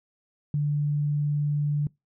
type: tone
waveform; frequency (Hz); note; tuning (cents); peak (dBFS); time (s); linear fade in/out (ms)
sine; 146.83; D3; 0; -22; 0.54-1.87; 2
effects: noise-tail reverb RT60 0.2 s tail -24 dB re dry